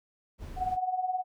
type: noise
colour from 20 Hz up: brown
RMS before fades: -41 dBFS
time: 0.38-0.78 s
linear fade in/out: 50 ms
type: tone with tremolo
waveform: sine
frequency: 740 Hz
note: F#5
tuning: in tune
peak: -24 dBFS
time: 0.56-1.24 s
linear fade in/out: 50 ms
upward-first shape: triangle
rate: 19 Hz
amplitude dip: 80%
effects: none